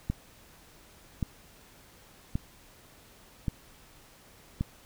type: click train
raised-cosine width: 5 ms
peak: -16 dBFS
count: 5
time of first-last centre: 0.1-4.61 s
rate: 0.887 Hz
effects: pink hiss -56 dBFS RMS until 4.85 s